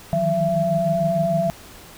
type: tone cluster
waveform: sine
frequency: 155.8 / 162.3 / 182.7 / 671 Hz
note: D#3 / E3 / F#3 / E5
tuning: +3 / -27 / -22 / +31 cents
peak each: -28 / -26 / -25 / -19 dBFS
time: 0.13-1.5 s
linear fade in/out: 0 ms
effects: pink hiss -43 dBFS RMS until 1.97 s